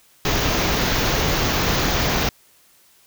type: band-stop noise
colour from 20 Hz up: pink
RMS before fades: -20 dBFS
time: 0.25-2.29 s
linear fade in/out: 2 ms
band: 6800 to 14000 Hz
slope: 96 dB/octave
effects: white hiss -55 dBFS RMS until 3.06 s